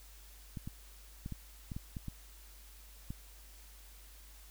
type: clicks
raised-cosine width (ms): 5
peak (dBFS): -28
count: 9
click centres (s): 0.572 / 0.675 / 1.261 / 1.323 / 1.718 / 1.765 / 1.968 / 2.083 / 3.105
effects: added 50 Hz sine -54 dBFS peak until 4.5 s + white hiss -59 dBFS RMS until 4.5 s